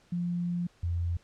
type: tone pair in turn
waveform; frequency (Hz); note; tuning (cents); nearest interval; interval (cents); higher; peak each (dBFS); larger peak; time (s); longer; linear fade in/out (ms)
sine; 174.61 / 85.88; F3 / F2; 0 / -29; octave; 1229; first; -28 / -27; second; 0.12-0.67 / 0.83-1.17; first; 5
effects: pink hiss -63 dBFS RMS until 1.23 s + low-pass 7000 Hz 12 dB/octave